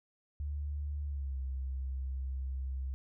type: tone with pitch glide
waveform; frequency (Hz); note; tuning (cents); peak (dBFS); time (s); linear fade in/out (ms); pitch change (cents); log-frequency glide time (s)
sine; 72.7 to 65.9; D2 to C2; -17 to +13; -34; 0.4-2.94; 0; -170; 1.04-1.39
effects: none